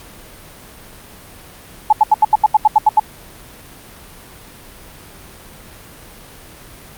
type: tone bursts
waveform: sine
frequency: 857 Hz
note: A5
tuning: 46 cents flat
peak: -5 dBFS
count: 11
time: 1.9-2.998 s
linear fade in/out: 5 ms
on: 28 ms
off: 79 ms
effects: pink hiss -39 dBFS RMS until 6.97 s + Opus 48 kbps